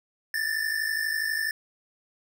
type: tone pair together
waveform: square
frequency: 1744.8 / 1797 Hz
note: A6 / A6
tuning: -15 / +36 cents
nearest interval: minor second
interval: 51 cents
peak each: -30 / -29 dBFS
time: 0.34-1.51 s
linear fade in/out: 2 ms
effects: none